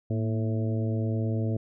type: harmonic tone with a mistuned harmonic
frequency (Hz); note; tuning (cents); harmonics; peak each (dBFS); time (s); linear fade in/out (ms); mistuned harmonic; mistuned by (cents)
110; A2; 0; 1 / 2 / 3 / 4 / 5 / 6; -26 / -32 / -36 / -38 / -40 / -42; 0.1-1.57; 5; 2; +69
effects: none